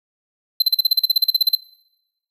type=tone bursts; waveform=square; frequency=4076 Hz; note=C8; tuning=46 cents flat; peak=-11 dBFS; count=16; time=0.6-1.552 s; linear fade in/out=5 ms; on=22 ms; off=40 ms; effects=noise-tail reverb RT60 0.9 s tail -22 dB re dry